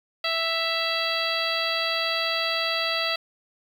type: harmonic tone with a mistuned harmonic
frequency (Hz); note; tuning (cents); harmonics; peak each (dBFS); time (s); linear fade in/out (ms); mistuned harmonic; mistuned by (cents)
659.3; E5; 0; 1 / 2 / 3 / 4 / 5 / 6 / 7; -31 / -31 / -31 / -31 / -31 / -31 / -31; 0.24-3.16; 5; 4; +19
effects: 8-bit